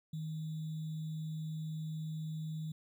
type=tone with sample-and-hold; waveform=sine; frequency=157.3 Hz; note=D#3; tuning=19 cents sharp; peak=-37 dBFS; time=0.13-2.72 s; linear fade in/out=5 ms; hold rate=3675 Hz; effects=none